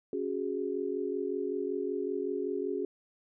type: chord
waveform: sine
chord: C# suspended fourth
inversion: none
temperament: equal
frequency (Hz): 277.2 / 370 / 415.3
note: C#4 / F#4 / G#4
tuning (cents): 0 / 0 / 0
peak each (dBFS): -37 / -34 / -34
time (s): 0.13-2.85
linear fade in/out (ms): 2
effects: none